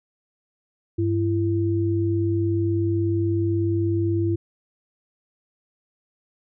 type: tone pair together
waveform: sine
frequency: 100 / 336.4 Hz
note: G2 / E4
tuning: +35 / +35 cents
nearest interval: octave + major sixth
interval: 2100 cents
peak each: -22 dBFS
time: 0.98-4.36 s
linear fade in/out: 10 ms
effects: none